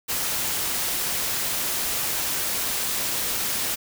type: noise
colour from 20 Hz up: white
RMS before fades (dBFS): -26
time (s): 0.08-3.76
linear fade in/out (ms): 20
effects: none